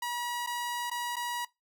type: tone with dropouts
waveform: sawtooth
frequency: 963 Hz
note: B5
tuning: 44 cents flat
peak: -28 dBFS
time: 0.02-1.45 s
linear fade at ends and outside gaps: 5 ms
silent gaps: 0.464-0.471 / 0.9-0.913 / 1.158-1.165 s
effects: noise-tail reverb RT60 0.2 s tail -21 dB re dry